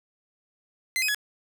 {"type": "tone with pitch steps", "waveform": "sawtooth", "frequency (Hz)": [2063, 2524, 1686], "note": ["C7", "D#7", "G#6"], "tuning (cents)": [-25, 24, 26], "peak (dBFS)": -20, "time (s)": [0.96, 1.146], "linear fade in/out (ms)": 0, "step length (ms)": 62, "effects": []}